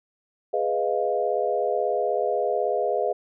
sine chord, F half-diminished seventh, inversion first, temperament equal, 415.3 / 493.9 / 622.3 / 698.5 Hz, Ab4 / Cb5 / Eb5 / F5, 0 / 0 / 0 / 0 cents, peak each -27 dBFS, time 0.53-3.13 s, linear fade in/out 10 ms, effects none

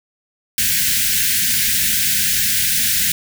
white band-stop noise, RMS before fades -17 dBFS, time 0.58-3.12 s, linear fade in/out 2 ms, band 250 to 1500 Hz, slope 96 dB/octave, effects none

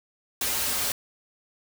white noise with comb filter, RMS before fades -27 dBFS, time 0.41-0.92 s, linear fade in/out 2 ms, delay 6 ms, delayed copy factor -0.75, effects none

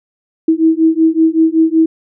sine beating tone pair, 320 / 325.3 Hz, D#4 / E4, +49 / -23 cents, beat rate 5.3 Hz, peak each -11 dBFS, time 0.48-1.86 s, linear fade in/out 5 ms, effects none

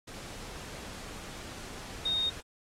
sine tone in noise, 3707 Hz, A#7, 10 cents flat, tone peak -27 dBFS, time 2.05-2.3 s, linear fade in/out 10 ms, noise pink, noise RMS -44 dBFS, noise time 0.07-2.41 s, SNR +14 dB, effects low-pass 9000 Hz 12 dB/octave + AAC 48 kbps

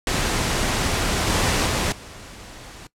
pink noise with level steps, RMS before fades -22 / -20 / -22 / -40 dBFS, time 0.07-2.87 s, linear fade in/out 2 ms, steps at 1.27 / 1.66 / 1.92 s, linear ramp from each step 2 ms, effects noise-tail reverb RT60 0.1 s tail -19 dB re dry + low-pass 9000 Hz 12 dB/octave

